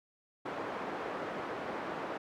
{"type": "band-pass noise", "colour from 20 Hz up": "pink", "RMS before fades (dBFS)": -39, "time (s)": [0.45, 2.18], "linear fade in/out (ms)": 10, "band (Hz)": [320, 1400], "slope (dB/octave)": 12, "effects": []}